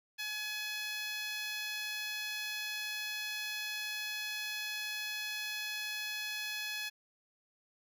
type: tone with high-pass filter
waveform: 10% pulse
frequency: 847 Hz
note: G#5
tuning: 34 cents sharp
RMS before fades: -39 dBFS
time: 0.18-6.9 s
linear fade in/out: 20 ms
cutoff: 1800 Hz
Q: 1.3
effects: none